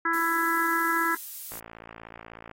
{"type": "harmonic tone", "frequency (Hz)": 332.5, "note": "E4", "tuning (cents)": 15, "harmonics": [1, 3, 4, 5, 6], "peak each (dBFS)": [-32, -30, -27, -27, -35], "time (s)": [0.05, 1.15], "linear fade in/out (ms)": 5}
{"type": "noise", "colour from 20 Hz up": "violet", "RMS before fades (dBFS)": -37, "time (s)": [0.13, 1.6], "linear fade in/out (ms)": 5}
{"type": "click train", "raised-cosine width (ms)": 0.5, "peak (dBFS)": -27, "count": 57, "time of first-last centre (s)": [1.52, 2.513], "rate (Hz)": 56.4}
{"effects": ["AAC 48 kbps"]}